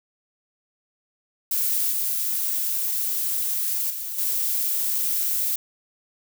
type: noise with level steps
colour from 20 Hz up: violet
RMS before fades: -23 / -25 / -31 / -24 dBFS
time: 1.51-5.56 s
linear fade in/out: 5 ms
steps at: 1.91 / 3.9 / 4.18 s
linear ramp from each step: 5 ms
effects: none